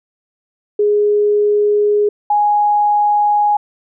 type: tone pair in turn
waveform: sine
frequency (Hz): 415.3 / 830.6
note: G#4 / G#5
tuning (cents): 0 / 0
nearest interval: octave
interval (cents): 1200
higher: second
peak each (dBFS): -10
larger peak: neither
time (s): 0.79-2.09 / 2.3-3.57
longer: first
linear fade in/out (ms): 5
effects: none